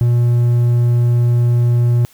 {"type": "tone", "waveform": "triangle", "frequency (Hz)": 120, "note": "B2", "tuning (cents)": -49, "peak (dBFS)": -8, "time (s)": [0.01, 2.05], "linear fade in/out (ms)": 0, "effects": ["white hiss -49 dBFS RMS until 2.13 s"]}